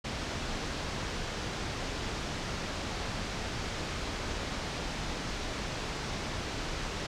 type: low-pass noise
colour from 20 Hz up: pink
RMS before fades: -36 dBFS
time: 0.04-7.07 s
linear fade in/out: 10 ms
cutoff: 6300 Hz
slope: 24 dB/octave
effects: none